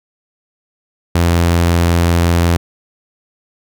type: tone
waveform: sawtooth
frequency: 85.4 Hz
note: F2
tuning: 38 cents flat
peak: -6 dBFS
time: 1.15-2.57 s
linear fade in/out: 5 ms
effects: none